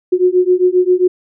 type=beating tone pair; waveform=sine; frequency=360 / 367.5 Hz; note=F#4 / F#4; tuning=-47 / -12 cents; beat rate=7.5 Hz; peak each=-12 dBFS; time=0.12-1.08 s; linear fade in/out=10 ms; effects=none